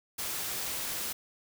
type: noise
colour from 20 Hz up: white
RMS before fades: -35 dBFS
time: 0.18-1.13 s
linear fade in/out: 10 ms
effects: none